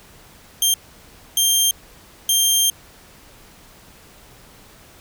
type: tone bursts at uneven times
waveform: 15% pulse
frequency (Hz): 3182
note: G7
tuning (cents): +25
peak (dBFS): -7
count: 3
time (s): 0.62-0.74 / 1.37-1.71 / 2.29-2.7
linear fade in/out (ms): 2
effects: pink hiss -47 dBFS RMS until 5 s